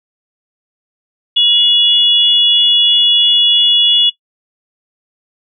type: tone pair together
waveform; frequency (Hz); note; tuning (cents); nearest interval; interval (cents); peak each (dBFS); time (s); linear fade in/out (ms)
sine; 2886 / 3411; F#7 / G#7; -44 / +46; minor third; 290; -10; 1.36-4.1; 10
effects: noise-tail reverb RT60 0.1 s tail -19 dB re dry